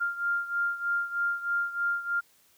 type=beating tone pair; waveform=sine; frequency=1396.9 / 1400.1 Hz; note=F6 / F6; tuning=0 / +4 cents; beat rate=3.2 Hz; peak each=-28 / -32 dBFS; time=0-2.21 s; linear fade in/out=20 ms; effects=white hiss -63 dBFS RMS until 2.57 s